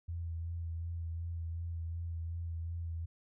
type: tone with vibrato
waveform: sine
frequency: 83.7 Hz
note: E2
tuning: 27 cents sharp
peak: -36 dBFS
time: 0.08-3.06 s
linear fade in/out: 10 ms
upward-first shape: sine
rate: 2.7 Hz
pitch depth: 25 cents each way
effects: none